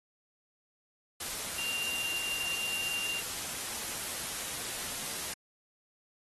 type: tone in noise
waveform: sine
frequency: 2784 Hz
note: F7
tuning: 6 cents flat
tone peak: -33 dBFS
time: 1.58-3.21 s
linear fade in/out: 5 ms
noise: white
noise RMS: -37 dBFS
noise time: 1.2-5.34 s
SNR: +1 dB
effects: AAC 32 kbps